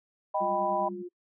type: chord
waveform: sine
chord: Eb augmented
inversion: none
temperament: equal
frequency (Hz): 622.3 / 784 / 987.8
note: Eb5 / G5 / B5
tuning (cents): 0 / 0 / 0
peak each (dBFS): -30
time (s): 0.34-0.89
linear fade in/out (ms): 10
type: tone with tremolo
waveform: sine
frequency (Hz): 196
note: G3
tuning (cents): 0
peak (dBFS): -35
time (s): 0.4-1.03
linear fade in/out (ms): 20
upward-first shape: triangle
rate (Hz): 10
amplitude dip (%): 80
type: tone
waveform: sine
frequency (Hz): 355.1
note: F4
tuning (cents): +29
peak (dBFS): -36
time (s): 0.4-1.09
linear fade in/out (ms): 20
effects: noise-tail reverb RT60 0.1 s tail -25 dB re dry